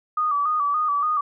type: tone with vibrato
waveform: sine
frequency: 1191 Hz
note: D6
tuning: 24 cents sharp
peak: -19 dBFS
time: 0.17-1.21 s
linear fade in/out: 5 ms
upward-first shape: square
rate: 3.5 Hz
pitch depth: 61 cents each way
effects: none